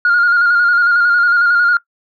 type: tone with vibrato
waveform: sine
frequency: 1420 Hz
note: F6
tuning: 28 cents sharp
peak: -7 dBFS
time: 0.05-1.77 s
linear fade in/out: 2 ms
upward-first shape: square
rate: 11 Hz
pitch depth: 30 cents each way
effects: noise-tail reverb RT60 0.1 s tail -20 dB re dry + tanh soft clip ceiling -6 dBFS